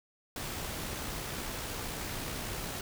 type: noise with amplitude modulation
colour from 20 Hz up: pink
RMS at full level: -37 dBFS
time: 0.36-2.81 s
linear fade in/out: 2 ms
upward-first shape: sine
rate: 63.6 Hz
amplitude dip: 25%
effects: none